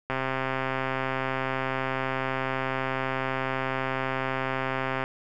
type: click train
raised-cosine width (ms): 0.5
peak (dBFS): -13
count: 653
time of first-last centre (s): 0.1-5.039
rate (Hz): 132
effects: none